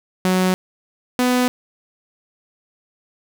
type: tone pair in turn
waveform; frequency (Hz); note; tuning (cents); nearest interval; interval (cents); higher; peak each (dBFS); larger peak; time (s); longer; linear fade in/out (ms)
sawtooth; 185 / 249.5; F#3 / B3; 0 / +18; perfect fourth; 518; second; -11; neither; 0.25-0.54 / 1.19-1.48; neither; 0
effects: none